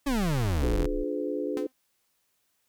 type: tone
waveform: sine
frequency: 28.63 Hz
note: A#0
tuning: 30 cents flat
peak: -30 dBFS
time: 0.06-1.04 s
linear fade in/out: 20 ms
type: exponential sweep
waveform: 40% pulse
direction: down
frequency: 293.1 to 36.71 Hz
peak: -24 dBFS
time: 0.06-0.87 s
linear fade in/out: 10 ms
type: chord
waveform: sine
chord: D diminished seventh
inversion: none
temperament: just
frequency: 293.7 / 352.4 / 422.9 / 507.5 Hz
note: D4 / F4 / Ab4 / Cb5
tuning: 0 / +16 / +31 / +47 cents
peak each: -32 / -35 / -33 / -34 dBFS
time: 0.62-1.67 s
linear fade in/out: 5 ms
type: tone with exponential decay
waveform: sawtooth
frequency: 258.4 Hz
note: C4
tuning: 21 cents flat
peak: -28 dBFS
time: 1.57-1.72 s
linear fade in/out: 0 ms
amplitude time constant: 32 ms
effects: white hiss -73 dBFS RMS until 2.68 s